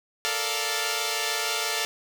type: chord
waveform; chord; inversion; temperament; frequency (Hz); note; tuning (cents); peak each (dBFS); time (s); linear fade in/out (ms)
5% pulse; Bb major seventh; third; equal; 440 / 466.2 / 587.3 / 698.5; A4 / Bb4 / D5 / F5; 0 / 0 / 0 / 0; -18 / -23 / -21 / -19; 0.25-1.85; 0
effects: none